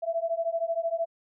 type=beating tone pair; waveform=sine; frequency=659.3 / 672.3 Hz; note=E5 / E5; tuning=0 / +34 cents; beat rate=13 Hz; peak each=-29 dBFS; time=0.02-1.06 s; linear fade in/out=20 ms; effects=none